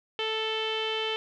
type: tone with low-pass filter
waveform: sawtooth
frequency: 440 Hz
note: A4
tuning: in tune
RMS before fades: -30 dBFS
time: 0.19-1.16 s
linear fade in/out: 0 ms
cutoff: 3100 Hz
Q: 6.8
effects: none